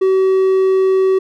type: tone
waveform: triangle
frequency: 380 Hz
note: F#4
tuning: 46 cents sharp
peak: -8 dBFS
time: 0.01-1.19 s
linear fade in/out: 10 ms
effects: none